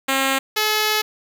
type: tone pair in turn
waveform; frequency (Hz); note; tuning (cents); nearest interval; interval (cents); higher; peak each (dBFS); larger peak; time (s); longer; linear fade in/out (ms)
5% pulse; 268.9 / 428.2; C4 / A4; +47 / -47; minor sixth; 806; second; -6; neither; 0.08-0.39 / 0.56-1.02; second; 10
effects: none